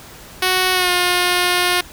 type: tone with pitch glide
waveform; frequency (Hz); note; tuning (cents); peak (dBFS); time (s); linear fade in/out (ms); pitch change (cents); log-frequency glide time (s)
5% pulse; 370 to 357.2; F#4 to F4; 0 to +39; -3; 0.42-1.81; 5; -61; 0.73-0.9
effects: pink hiss -39 dBFS RMS until 1.92 s